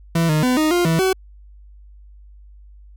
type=tone with pitch steps; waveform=40% pulse; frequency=166.2 / 153.8 / 252 / 310.2 / 351.5 / 163.5 / 377.6 Hz; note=E3 / D#3 / B3 / D#4 / F4 / E3 / F#4; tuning=+15 / -20 / +35 / -5 / +11 / -14 / +35 cents; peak=-14 dBFS; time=0.15-1.13 s; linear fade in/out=5 ms; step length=140 ms; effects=added 50 Hz sine -41 dBFS peak until 2.96 s